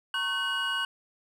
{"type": "tone cluster", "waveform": "triangle", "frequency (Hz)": [933, 1095, 1521, 2890], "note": ["A#5", "C#6", "F#6", "F#7"], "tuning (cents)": [1, -22, 47, -41], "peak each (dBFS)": [-38, -34, -29, -29], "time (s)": [0.14, 0.85], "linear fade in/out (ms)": 2, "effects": []}